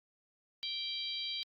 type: harmonic tone with a mistuned harmonic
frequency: 780 Hz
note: G5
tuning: 9 cents flat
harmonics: 3 / 4 / 5 / 6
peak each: -47 / -40 / -40 / -42 dBFS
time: 0.63-1.43 s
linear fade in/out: 0 ms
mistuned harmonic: 4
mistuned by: +28 cents
effects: Opus 48 kbps